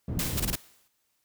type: low-pass noise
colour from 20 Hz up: white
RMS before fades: -32 dBFS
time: 0.08-0.56 s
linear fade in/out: 5 ms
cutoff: 180 Hz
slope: 12 dB/octave
type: noise with exponential decay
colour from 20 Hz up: white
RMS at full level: -29 dBFS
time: 0.19-0.88 s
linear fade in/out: 2 ms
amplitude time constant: 150 ms
type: noise bursts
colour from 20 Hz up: white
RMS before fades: -29 dBFS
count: 4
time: 0.37-0.556 s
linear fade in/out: 5 ms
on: 30 ms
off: 22 ms
effects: white hiss -74 dBFS RMS until 1.24 s